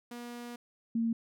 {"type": "tone pair in turn", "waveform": ["sawtooth", "sine"], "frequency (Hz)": [240, 229], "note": ["B3", "A#3"], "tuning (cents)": [-49, -31], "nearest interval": "minor second", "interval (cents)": 82, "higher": "first", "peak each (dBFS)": [-37, -27], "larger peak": "second", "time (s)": [[0.11, 0.56], [0.95, 1.13]], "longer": "first", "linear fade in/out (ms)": 5, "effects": []}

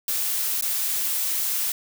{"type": "noise with dropouts", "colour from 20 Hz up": "blue", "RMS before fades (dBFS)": -25, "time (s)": [0.08, 1.72], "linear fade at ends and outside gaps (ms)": 2, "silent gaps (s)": [0.611, 0.623], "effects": []}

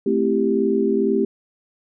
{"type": "chord", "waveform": "sine", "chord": "A minor seventh", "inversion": "none", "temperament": "equal", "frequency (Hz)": [220, 261.6, 329.6, 392], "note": ["A3", "C4", "E4", "G4"], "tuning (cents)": [0, 0, 0, 0], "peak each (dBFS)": [-22, -23, -25, -19], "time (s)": [0.06, 1.25], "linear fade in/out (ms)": 5, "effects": []}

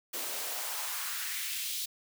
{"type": "noise with high-pass filter sweep", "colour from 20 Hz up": "white", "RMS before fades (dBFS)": -36, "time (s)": [0.13, 1.86], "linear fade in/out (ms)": 10, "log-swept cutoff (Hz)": [320, 3800], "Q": 1.7, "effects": []}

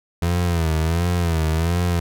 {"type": "tone with vibrato", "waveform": "30% pulse", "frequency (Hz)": 83.6, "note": "E2", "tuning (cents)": 25, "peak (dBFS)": -15, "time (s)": [0.22, 2], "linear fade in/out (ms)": 5, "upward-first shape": "sine", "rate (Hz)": 1.4, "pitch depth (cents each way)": 100, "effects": []}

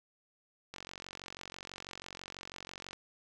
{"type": "click train", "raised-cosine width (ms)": 0.2, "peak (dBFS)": -26, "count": 102, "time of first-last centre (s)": [0.74, 2.931], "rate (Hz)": 46.1, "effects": []}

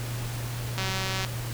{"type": "click train", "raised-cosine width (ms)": 0.2, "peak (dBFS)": -13, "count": 90, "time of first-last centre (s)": [0.78, 1.248], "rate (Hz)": 190, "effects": ["added 119 Hz sine -31 dBFS peak until 1.53 s", "pink hiss -38 dBFS RMS until 1.53 s"]}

